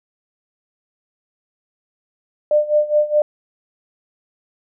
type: tone with tremolo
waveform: sine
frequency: 599 Hz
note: D5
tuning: 34 cents sharp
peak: -10 dBFS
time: 2.51-3.22 s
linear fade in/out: 2 ms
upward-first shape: sine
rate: 4.8 Hz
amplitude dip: 85%
effects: none